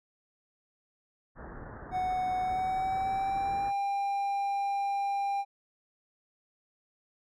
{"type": "low-pass noise", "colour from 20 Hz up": "pink", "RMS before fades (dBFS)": -44, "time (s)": [1.35, 3.73], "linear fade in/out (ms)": 50, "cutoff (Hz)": 1800, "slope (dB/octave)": 96}
{"type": "tone with pitch glide", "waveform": "triangle", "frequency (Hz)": [740, 797.7], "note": ["F#5", "G5"], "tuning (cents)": [0, 30], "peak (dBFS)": -26, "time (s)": [1.91, 5.45], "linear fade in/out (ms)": 50, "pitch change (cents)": 130, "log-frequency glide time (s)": [2.41, 3.69]}
{"effects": []}